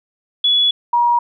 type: tone pair in turn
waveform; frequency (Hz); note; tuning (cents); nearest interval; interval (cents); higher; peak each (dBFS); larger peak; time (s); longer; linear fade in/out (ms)
sine; 3400 / 954.1; G#7 / A#5; +40 / +40; octave + minor seventh; 2200; first; -11; neither; 0.44-0.71 / 0.93-1.19; first; 5
effects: none